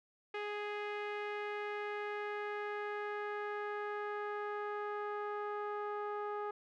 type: tone with low-pass filter sweep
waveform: sawtooth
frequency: 415.3 Hz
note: G#4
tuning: in tune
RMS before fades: -40 dBFS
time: 0.34-6.51 s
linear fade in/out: 5 ms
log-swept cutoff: 2400 to 1200 Hz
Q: 2.1
effects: none